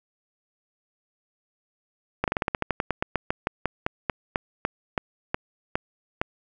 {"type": "slowing click train", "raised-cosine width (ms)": 0.5, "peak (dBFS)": -8, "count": 24, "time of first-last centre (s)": [2.24, 6.215], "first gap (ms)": 38, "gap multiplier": 1.12, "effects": []}